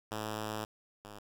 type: tone pair in turn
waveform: 5% pulse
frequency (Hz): 107.7 / 103.6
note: A2 / G#2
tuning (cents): -37 / -4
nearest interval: minor second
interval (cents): 67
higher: first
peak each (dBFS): -25 / -36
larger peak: first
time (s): 0.11-0.65 / 1.04-1.19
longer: first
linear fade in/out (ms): 5
effects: 9-bit